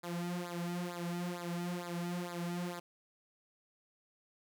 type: tone with flanger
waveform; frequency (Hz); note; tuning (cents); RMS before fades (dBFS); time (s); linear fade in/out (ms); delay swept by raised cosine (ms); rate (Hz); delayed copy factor
sawtooth; 174.61; F3; 0; -39; 0.03-2.8; 10; 0.34 to 3.94; 2.2; -0.95
effects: none